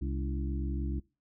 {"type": "harmonic tone with a mistuned harmonic", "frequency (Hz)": 66.9, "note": "C2", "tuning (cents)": 39, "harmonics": [1, 2, 3, 4, 5], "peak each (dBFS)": [-32, -40, -41, -41, -43], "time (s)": [0.01, 1], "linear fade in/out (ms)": 10, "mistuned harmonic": 4, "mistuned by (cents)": 110, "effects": ["noise-tail reverb RT60 0.3 s tail -22 dB re dry"]}